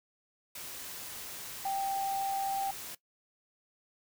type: tone in noise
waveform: sine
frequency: 784 Hz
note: G5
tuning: in tune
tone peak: -30 dBFS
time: 1.65-2.71 s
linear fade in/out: 5 ms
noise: white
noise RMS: -43 dBFS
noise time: 0.55-2.95 s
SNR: +10 dB
effects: noise-tail reverb RT60 0.1 s tail -18 dB re dry